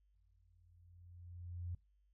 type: tone with exponential growth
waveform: sine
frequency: 87.7 Hz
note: F2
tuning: 8 cents sharp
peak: -39 dBFS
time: 0.14-1.75 s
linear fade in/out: 5 ms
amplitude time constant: 350 ms
effects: noise-tail reverb RT60 0.2 s tail -20 dB re dry + added 50 Hz sine -70 dBFS peak until 2.13 s